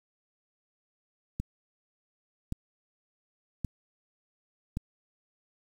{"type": "click train", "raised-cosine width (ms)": 5, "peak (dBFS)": -19, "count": 4, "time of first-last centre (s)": [1.4, 4.771], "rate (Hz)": 0.89, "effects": ["8-bit"]}